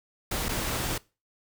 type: noise with dropouts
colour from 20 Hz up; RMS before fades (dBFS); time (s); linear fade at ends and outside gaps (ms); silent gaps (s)
pink; -30; 0.31-0.98; 5; 0.485-0.49
effects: noise-tail reverb RT60 0.3 s tail -22 dB re dry